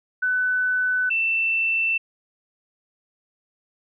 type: tone pair in turn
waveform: sine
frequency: 1500 / 2673 Hz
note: F#6 / E7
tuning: +23 / +23 cents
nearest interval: minor seventh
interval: 1000 cents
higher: second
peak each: -19 dBFS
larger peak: neither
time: 0.22-1.1 / 1.1-1.98 s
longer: neither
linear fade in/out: 10 ms
effects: none